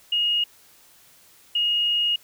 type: tone pair in turn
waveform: sine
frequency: 2867 / 2867 Hz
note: F7 / F7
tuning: +45 / +45 cents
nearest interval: unison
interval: 0 cents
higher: neither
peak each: -19 dBFS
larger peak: neither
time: 0.12-0.44 / 1.55-2.16 s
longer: second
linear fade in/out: 5 ms
effects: white hiss -54 dBFS RMS until 2.23 s